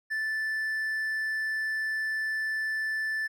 triangle tone, 1757 Hz, A6, 3 cents flat, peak -26 dBFS, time 0.1-3.28 s, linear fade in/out 20 ms, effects none

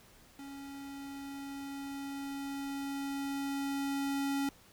square tone with level ramp, 277.5 Hz, C#4, 2 cents sharp, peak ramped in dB -45 to -31 dBFS, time 0.39-4.49 s, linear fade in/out 2 ms, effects pink hiss -60 dBFS RMS until 4.72 s

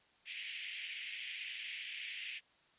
white band-pass noise, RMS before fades -45 dBFS, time 0.25-2.41 s, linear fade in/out 50 ms, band 2000 to 3200 Hz, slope 48 dB/octave, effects white hiss -69 dBFS RMS until 2.78 s + resampled to 8000 Hz

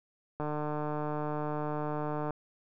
click train, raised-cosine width 1 ms, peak -21 dBFS, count 287, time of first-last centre 0.4-2.307 s, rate 150 Hz, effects none

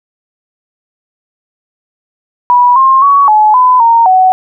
sine tone with pitch steps, 978 / 1063 / 1123 / 854 / 1006 / 924 / 747 Hz, B5 / C6 / C#6 / G#5 / B5 / A#5 / F#5, -17 / +27 / +22 / +48 / +32 / -16 / +16 cents, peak -3 dBFS, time 2.5-4.32 s, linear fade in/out 0 ms, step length 260 ms, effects none

